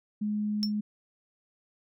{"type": "tone", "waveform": "sine", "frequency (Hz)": 210, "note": "G#3", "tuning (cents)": 19, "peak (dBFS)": -27, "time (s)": [0.21, 0.81], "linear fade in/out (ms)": 10}
{"type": "tone with exponential decay", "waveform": "triangle", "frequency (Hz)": 5400, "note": "E8", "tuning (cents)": 41, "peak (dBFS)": -23, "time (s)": [0.63, 0.72], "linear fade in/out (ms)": 0, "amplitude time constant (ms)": 19}
{"effects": []}